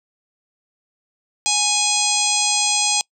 harmonic tone with a mistuned harmonic, 830.6 Hz, G#5, in tune, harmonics 1 / 3 / 4 / 5 / 6 / 7 / 8 / 9 / 10, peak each -25 / -25 / -25 / -25 / -25 / -25 / -25 / -25 / -25 dBFS, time 1.46-3.01 s, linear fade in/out 0 ms, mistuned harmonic 7, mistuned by +38 cents, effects noise-tail reverb RT60 0.1 s tail -26 dB re dry

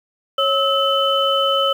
sine tone cluster, 550 / 1297 / 3033 Hz, C#5 / E6 / F#7, -14 / -28 / +42 cents, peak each -19 dBFS, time 0.38-1.73 s, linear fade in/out 5 ms, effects 7-bit

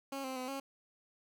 15% pulse tone with pitch steps, 273.6 / 261.6 / 255 / 273 Hz, C#4 / C4 / C4 / C#4, -23 / 0 / -44 / -26 cents, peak -32 dBFS, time 0.12-0.6 s, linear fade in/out 5 ms, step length 120 ms, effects none

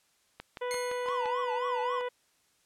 click train, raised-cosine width 0.3 ms, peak -24 dBFS, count 6, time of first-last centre 0.4-1.258 s, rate 5.83 Hz
harmonic tone, 493.9 Hz, B4, in tune, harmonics 1 / 2 / 3 / 4 / 5 / 6 / 7, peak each -32 / -38 / -45 / -44 / -52 / -51 / -54 dBFS, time 0.61-2.09 s, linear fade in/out 10 ms
10% pulse tone with exponential decay, 2140 Hz, C7, 38 cents sharp, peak -24 dBFS, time 0.71-1.4 s, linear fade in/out 0 ms, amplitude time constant 150 ms
triangle tone with vibrato, 982 Hz, B5, 10 cents flat, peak -30 dBFS, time 1.06-2.01 s, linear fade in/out 0 ms, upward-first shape triangle, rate 3.7 Hz, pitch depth 260 cents each way
effects white hiss -69 dBFS RMS until 2.65 s + low-pass 10000 Hz 12 dB/octave

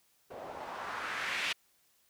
blue noise with low-pass filter sweep, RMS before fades -38 dBFS, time 0.3-1.53 s, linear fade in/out 10 ms, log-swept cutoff 540 to 2700 Hz, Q 2, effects white hiss -70 dBFS RMS until 2.09 s

